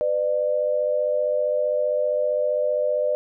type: tone pair together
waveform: sine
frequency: 503.7 / 599 Hz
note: B4 / D5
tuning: +34 / +34 cents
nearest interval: minor third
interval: 300 cents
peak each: -24 / -21 dBFS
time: 0.01-3.15 s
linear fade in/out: 0 ms
effects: none